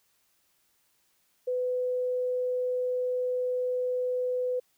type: tone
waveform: sine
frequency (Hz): 501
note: B4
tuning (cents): +25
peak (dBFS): -26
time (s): 1.47-4.6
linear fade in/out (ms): 10
effects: white hiss -70 dBFS RMS until 4.77 s